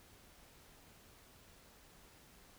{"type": "silence", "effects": ["pink hiss -62 dBFS RMS until 2.58 s"]}